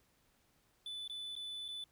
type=tone with dropouts; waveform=triangle; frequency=3491 Hz; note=A7; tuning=14 cents flat; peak=-40 dBFS; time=0.86-1.84 s; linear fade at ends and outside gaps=2 ms; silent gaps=1.078-1.097 / 1.354-1.363 / 1.682-1.686 s; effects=pink hiss -73 dBFS RMS until 1.91 s